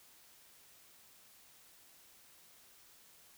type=silence; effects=white hiss -62 dBFS RMS until 3.37 s